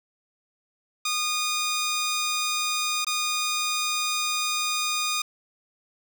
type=tone with dropouts; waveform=10% pulse; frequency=1227 Hz; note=D#6; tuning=25 cents flat; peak=-16 dBFS; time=1.05-5.22 s; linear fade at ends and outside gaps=5 ms; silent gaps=3.047-3.067 s; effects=none